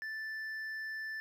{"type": "tone with hard clipping", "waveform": "triangle", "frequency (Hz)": 1760, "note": "A6", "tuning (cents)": 0, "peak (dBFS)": -39, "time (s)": [0.02, 1.2], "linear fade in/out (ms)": 0, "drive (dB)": 7, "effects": []}